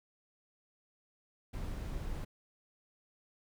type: noise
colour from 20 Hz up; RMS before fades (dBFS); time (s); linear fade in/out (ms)
brown; -39; 1.53-2.25; 10
effects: none